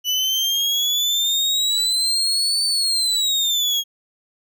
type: exponential two-way sweep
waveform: 35% pulse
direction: up then down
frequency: 2960 to 4549 to 3266 Hz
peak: -16 dBFS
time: 0.04-3.84 s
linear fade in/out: 50 ms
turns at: 2.65 s
effects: none